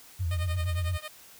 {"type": "tone with vibrato", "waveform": "sine", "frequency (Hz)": 87.31, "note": "F2", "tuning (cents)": 0, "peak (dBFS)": -26, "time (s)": [0.19, 0.98], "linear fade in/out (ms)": 20, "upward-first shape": "triangle", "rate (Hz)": 8.7, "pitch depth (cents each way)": 150}
{"type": "tone with tremolo", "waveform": "10% pulse", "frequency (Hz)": 614, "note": "D#5", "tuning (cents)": -23, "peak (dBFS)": -26, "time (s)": [0.31, 1.08], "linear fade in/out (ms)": 2, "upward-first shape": "triangle", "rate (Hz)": 11, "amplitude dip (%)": 100}
{"effects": ["white hiss -52 dBFS RMS until 1.39 s"]}